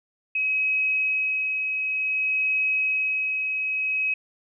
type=tone with tremolo; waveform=sine; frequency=2547 Hz; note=D#7; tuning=40 cents sharp; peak=-20 dBFS; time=0.35-4.14 s; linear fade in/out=5 ms; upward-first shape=sine; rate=0.55 Hz; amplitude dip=35%; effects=none